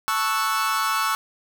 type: chord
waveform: 40% pulse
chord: F# minor seventh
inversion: first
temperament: equal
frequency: 880 / 1108.7 / 1318.5 / 1480 Hz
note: A5 / C#6 / E6 / F#6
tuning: 0 / 0 / 0 / 0 cents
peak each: -29 / -24 / -24 / -29 dBFS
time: 0.08-1.15 s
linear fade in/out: 0 ms
effects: 8-bit